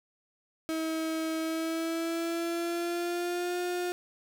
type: tone with pitch glide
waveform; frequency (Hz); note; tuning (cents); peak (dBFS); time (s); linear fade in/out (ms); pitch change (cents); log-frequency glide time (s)
35% pulse; 320.7 to 355.8; E4 to F4; -48 to +32; -28; 0.69-3.92; 0; +180; 1.39-3.58
effects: none